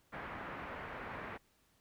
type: low-pass noise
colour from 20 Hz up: white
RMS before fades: -45 dBFS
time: 0.12-1.38 s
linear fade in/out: 20 ms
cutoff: 1900 Hz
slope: 24 dB/octave
effects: pink hiss -72 dBFS RMS until 1.8 s